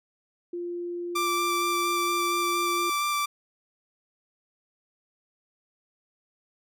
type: tone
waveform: sine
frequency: 348.7 Hz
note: F4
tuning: 3 cents flat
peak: -30 dBFS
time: 0.53-2.9 s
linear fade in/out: 5 ms
type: tone with vibrato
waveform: sawtooth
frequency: 1174.7 Hz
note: D6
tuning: in tune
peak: -21 dBFS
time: 1.15-3.26 s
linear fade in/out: 10 ms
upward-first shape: square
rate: 4.3 Hz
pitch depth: 9 cents each way
effects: none